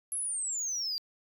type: exponential sweep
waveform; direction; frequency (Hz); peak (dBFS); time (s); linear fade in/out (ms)
sine; down; 11175 to 4661; -29; 0.12-0.98; 0
effects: tanh soft clip ceiling -29 dBFS